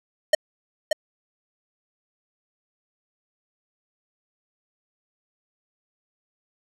square tone with echo, 616 Hz, D#5, 17 cents flat, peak -13 dBFS, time 0.33-0.35 s, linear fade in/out 5 ms, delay 580 ms, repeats 1, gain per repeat -5 dB, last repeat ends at 0.93 s, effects low-pass 10000 Hz 12 dB/octave

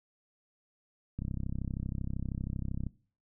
click train, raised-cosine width 5 ms, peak -23 dBFS, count 56, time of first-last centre 1.19-2.867 s, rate 32.8 Hz, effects noise-tail reverb RT60 0.4 s tail -19 dB re dry

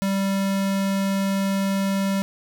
square tone, 195.4 Hz, G3, 5 cents flat, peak -21 dBFS, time 0.02-2.22 s, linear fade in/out 0 ms, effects none

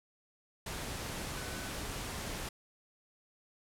sine tone in noise, 1503 Hz, F#6, 27 cents sharp, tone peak -49 dBFS, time 1.37-1.7 s, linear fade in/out 5 ms, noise pink, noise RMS -40 dBFS, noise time 0.66-2.49 s, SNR -12 dB, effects low-pass 12000 Hz 12 dB/octave

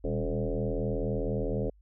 sine tone with frequency modulation, 197.4 Hz, G3, 12 cents sharp, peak -27 dBFS, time 0.04-1.7 s, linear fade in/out 5 ms, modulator 79.8 Hz, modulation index 4.6, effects added 50 Hz sine -56 dBFS peak until 1.81 s

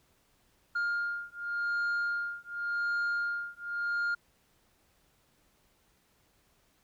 sine beating tone pair, 1409 / 1409.89 Hz, F6 / F6, +15 / +16 cents, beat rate 0.89 Hz, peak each -31 dBFS, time 0.75-4.15 s, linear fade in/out 10 ms, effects tanh soft clip ceiling -27 dBFS + pink hiss -69 dBFS RMS until 6.83 s

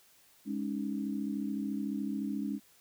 sine chord, Ab suspended fourth, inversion none, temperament equal, 207.7 / 277.2 / 311.1 Hz, Ab3 / Db4 / Eb4, 0 / 0 / 0 cents, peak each -35 / -36 / -40 dBFS, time 0.45-2.6 s, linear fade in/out 50 ms, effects white hiss -63 dBFS RMS until 2.8 s

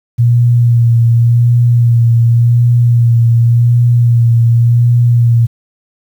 sine tone with vibrato, 118.3 Hz, A#2, 26 cents sharp, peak -5 dBFS, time 0.18-5.47 s, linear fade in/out 20 ms, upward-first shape sine, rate 0.89 Hz, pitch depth 27 cents each way, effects 7-bit

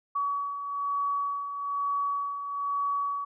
sine beating tone pair, 1132 / 1133.1 Hz, C#6 / C#6, +36 / +38 cents, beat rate 1.1 Hz, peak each -36 / -28 dBFS, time 0.15-3.25 s, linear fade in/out 10 ms, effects none

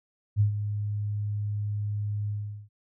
sine tone with ADSR envelope, 103.83 Hz, G#2, in tune, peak -17 dBFS, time 0.36-2.69 s, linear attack 44 ms, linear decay 110 ms, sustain -10 dB, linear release 400 ms, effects none

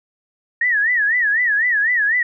sine tone with vibrato, 1814 Hz, A#6, 48 cents flat, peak -14 dBFS, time 0.61-2.23 s, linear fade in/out 5 ms, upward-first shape sine, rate 4 Hz, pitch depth 170 cents each way, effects none

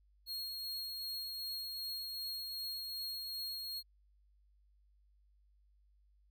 45% pulse tone with tremolo, 4277 Hz, C8, 37 cents sharp, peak -38 dBFS, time 0.26-3.83 s, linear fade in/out 50 ms, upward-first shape sine, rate 2.6 Hz, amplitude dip 25%, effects added 50 Hz sine -66 dBFS peak until 6.3 s

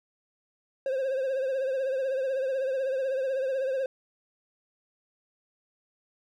triangle tone with vibrato, 530 Hz, C5, 22 cents sharp, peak -24 dBFS, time 0.86-3.86 s, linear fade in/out 2 ms, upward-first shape triangle, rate 16 Hz, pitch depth 75 cents each way, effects none

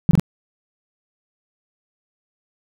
sine tone with echo, 164.81 Hz, E3, in tune, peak -7 dBFS, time 0.09-0.11 s, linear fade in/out 0 ms, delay 43 ms, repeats 2, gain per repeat -2 dB, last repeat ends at 0.196 s, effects none

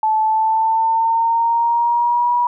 sine tone with pitch glide, 871 to 966.4 Hz, A5 to B5, -18 to -38 cents, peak -13 dBFS, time 0.03-2.47 s, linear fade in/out 2 ms, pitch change +180 cents, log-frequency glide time 0.22-2.32 s, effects none

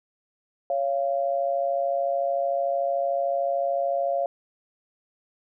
sine tone pair together, 556.5 / 690 Hz, C#5 / F5, +7 / -21 cents, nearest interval major third, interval 372 cents, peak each -25 dBFS, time 0.7-4.26 s, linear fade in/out 2 ms, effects none

